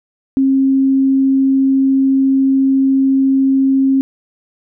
sine tone, 268.6 Hz, C4, 46 cents sharp, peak -9 dBFS, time 0.37-4.01 s, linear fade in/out 0 ms, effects none

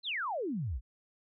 sine exponential sweep, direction down, 4270 to 49 Hz, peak -32 dBFS, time 0.03-0.81 s, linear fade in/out 50 ms, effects none

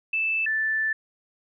sine tone pair in turn, 2637 / 1760 Hz, E7 / A6, 0 / 0 cents, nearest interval perfect fifth, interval 700 cents, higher first, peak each -22 / -22 dBFS, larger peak neither, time 0.13-0.46 / 0.46-0.93 s, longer second, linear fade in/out 5 ms, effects none

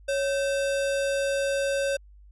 sine tone with sample-and-hold, 554.4 Hz, C#5, in tune, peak -23 dBFS, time 0.08-1.97 s, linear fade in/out 10 ms, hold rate 2100 Hz, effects added 50 Hz sine -48 dBFS peak until 2.31 s + resampled to 24000 Hz

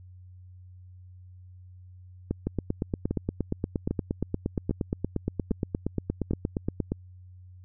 two click trains, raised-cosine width 3 ms, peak -14 / -14 dBFS, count 6 / 39, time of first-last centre 2.31-6.31 / 2.47-6.92 s, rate 1.25 / 8.54 Hz, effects added 91 Hz sine -46 dBFS peak until 7.64 s

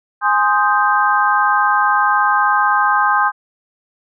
sine chord, Ab major seventh, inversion none, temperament equal, 830.6 / 1046.5 / 1244.5 / 1568 Hz, Ab5 / C6 / Eb6 / G6, 0 / 0 / 0 / 0 cents, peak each -17 dBFS, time 0.21-3.32 s, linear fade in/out 50 ms, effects none

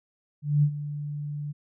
sine tone with ADSR envelope, 146.83 Hz, D3, in tune, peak -16 dBFS, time 0.42-1.53 s, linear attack 210 ms, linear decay 72 ms, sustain -14 dB, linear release 23 ms, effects none

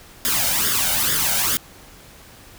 white noise with flanger, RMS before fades -20 dBFS, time 0.25-1.57 s, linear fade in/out 0 ms, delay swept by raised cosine 0.58 to 1.37 ms, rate 2.3 Hz, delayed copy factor +0.7, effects pink hiss -45 dBFS RMS until 2.58 s

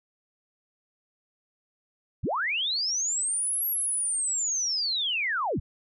sine linear two-way sweep, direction up then down, 31.63 to 11680 to 31.63 Hz, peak -25 dBFS, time 2.23-5.6 s, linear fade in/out 10 ms, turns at 3.67 s, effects none

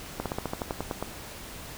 slowing click train, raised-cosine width 1 ms, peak -15 dBFS, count 11, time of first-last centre 0.2-1.026 s, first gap 57 ms, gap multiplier 1.08, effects pink hiss -42 dBFS RMS until 1.77 s

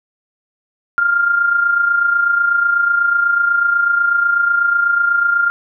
sine tone with amplitude modulation, 1399 Hz, F6, 3 cents sharp, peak -9 dBFS, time 0.98-5.5 s, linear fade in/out 0 ms, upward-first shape sine, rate 28.1 Hz, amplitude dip 55%, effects none

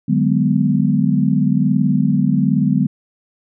sine chord, G# half-diminished seventh, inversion second, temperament just, 149.51 / 186.89 / 207.7 / 249.2 Hz, D3 / F#3 / G#3 / B3, +31 / +18 / 0 / +16 cents, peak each -18 dBFS, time 0.08-2.87 s, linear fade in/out 10 ms, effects none

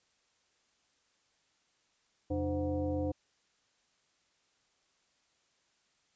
sine tone with frequency modulation, 300 Hz, D4, 37 cents sharp, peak -30 dBFS, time 2.3-3.12 s, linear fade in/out 10 ms, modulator 216 Hz, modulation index 1.3, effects white hiss -73 dBFS RMS until 6.15 s + resampled to 16000 Hz

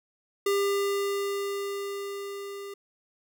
square tone with level ramp, 400 Hz, G4, 35 cents sharp, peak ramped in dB -23 to -38 dBFS, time 0.46-2.74 s, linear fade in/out 5 ms, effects none

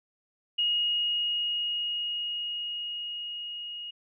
sine tone with level ramp, 2875 Hz, F7, 50 cents sharp, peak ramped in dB -23 to -36 dBFS, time 0.58-3.91 s, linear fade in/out 10 ms, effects none

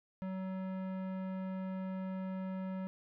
sine tone with tanh clipping, 188.4 Hz, F#3, 32 cents sharp, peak -39 dBFS, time 0.22-2.87 s, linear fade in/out 0 ms, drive 17 dB, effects none

